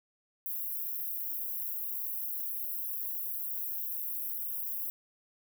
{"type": "high-pass noise", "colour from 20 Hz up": "white", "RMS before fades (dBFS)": -36, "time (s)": [0.46, 4.9], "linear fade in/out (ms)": 0, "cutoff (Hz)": 12000, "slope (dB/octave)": 48, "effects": []}